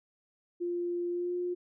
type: tone with pitch glide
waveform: sine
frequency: 349.2 to 355.5 Hz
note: F4 to F4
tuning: 0 to +31 cents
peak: -30 dBFS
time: 0.6-1.55 s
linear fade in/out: 20 ms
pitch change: +31 cents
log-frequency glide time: 1.1-1.35 s
effects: none